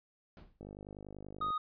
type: noise with exponential decay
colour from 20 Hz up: brown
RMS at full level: -42 dBFS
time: 0.37-0.61 s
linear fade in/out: 2 ms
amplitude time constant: 51 ms
type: click train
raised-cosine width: 2 ms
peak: -34 dBFS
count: 46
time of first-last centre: 0.61-1.505 s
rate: 50.3 Hz
type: tone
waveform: triangle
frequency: 1244.5 Hz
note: D#6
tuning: in tune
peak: -30 dBFS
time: 1.41-1.58 s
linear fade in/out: 5 ms
effects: resampled to 11025 Hz